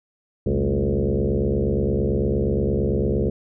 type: tone with frequency modulation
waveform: sine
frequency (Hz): 146.83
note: D3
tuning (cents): 0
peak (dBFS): -18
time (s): 0.46-3.3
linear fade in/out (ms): 5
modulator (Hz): 68.7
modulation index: 5.2
effects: none